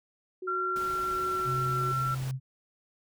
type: tone with tremolo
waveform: sine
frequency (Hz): 370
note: F#4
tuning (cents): 0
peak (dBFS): -34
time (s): 0.42-1.92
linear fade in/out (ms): 5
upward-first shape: sine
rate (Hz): 1.4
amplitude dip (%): 35
type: tone with pitch glide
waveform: sine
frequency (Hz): 1371 to 1351.3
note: F6 to E6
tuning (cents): -32 to +43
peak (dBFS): -28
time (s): 0.47-2.15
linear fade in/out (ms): 10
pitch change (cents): -25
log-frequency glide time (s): 0.8-1.53
type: noise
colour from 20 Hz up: pink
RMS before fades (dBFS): -44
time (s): 0.76-2.31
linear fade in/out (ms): 0
type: tone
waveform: sine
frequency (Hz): 131.4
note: C3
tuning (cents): +8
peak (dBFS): -30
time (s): 1.44-2.4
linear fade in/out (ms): 50
effects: none